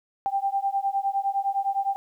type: beating tone pair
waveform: sine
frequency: 784 / 793.8 Hz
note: G5 / G5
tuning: 0 / +22 cents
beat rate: 9.8 Hz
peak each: -26 dBFS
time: 0.26-1.96 s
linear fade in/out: 0 ms
effects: 10-bit